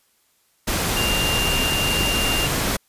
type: tone in noise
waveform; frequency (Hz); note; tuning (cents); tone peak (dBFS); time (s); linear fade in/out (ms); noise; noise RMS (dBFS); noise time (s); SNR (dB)
sine; 2794; F7; 0; -22; 0.96-2.47; 10; pink; -22; 0.67-2.77; -3
effects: white hiss -63 dBFS RMS until 2.88 s + resampled to 32000 Hz